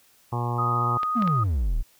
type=harmonic tone; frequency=120 Hz; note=B2; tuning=49 cents flat; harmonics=1 / 2 / 3 / 4 / 5 / 6 / 7 / 8 / 9 / 10; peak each=-26 / -37 / -36 / -39 / -43 / -38 / -33 / -37 / -34 / -44 dBFS; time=0.32-0.98 s; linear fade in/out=10 ms
type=tone; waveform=sine; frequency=1244 Hz; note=D#6; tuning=1 cent flat; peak=-23 dBFS; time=0.58-1.44 s; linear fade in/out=10 ms
type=clicks; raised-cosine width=0.3 ms; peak=-17 dBFS; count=3; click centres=1.032 / 1.223 / 1.276 s
type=exponential sweep; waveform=triangle; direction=down; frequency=253.8 to 30.87 Hz; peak=-19 dBFS; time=1.15-1.83 s; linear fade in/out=20 ms
effects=white hiss -59 dBFS RMS until 1.99 s